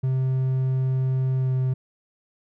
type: tone with pitch glide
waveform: triangle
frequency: 130.81 to 129.61 Hz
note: C3 to C3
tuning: 0 to -16 cents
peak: -18 dBFS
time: 0.03-1.74 s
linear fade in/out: 10 ms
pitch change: -16 cents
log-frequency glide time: 1.36-1.53 s
effects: none